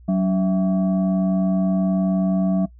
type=tone with frequency modulation; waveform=sine; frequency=188 Hz; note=F#3; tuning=28 cents sharp; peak=-16 dBFS; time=0.08-2.66 s; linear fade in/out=10 ms; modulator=475 Hz; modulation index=0.62; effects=noise-tail reverb RT60 0.1 s tail -21 dB re dry + added 60 Hz sine -43 dBFS peak until 2.79 s